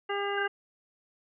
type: harmonic tone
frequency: 402.4 Hz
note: G4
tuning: 45 cents sharp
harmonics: 1 / 2 / 3 / 4 / 5 / 7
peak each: -32 / -35 / -37 / -38 / -39 / -40 dBFS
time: 0.09-0.48 s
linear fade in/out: 10 ms
type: tone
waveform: sine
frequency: 1582 Hz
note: G6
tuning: 15 cents sharp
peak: -30 dBFS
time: 0.37-0.47 s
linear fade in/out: 10 ms
effects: none